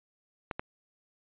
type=clicks; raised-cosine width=0.5 ms; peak=-18 dBFS; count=2; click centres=0.512 / 0.595 s; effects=resampled to 8000 Hz